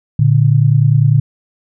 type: tone pair together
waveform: sine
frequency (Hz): 115.6 / 145.65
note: A#2 / D3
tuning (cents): -14 / -14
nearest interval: major third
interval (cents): 400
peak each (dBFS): -10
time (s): 0.19-1.2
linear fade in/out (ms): 5
effects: none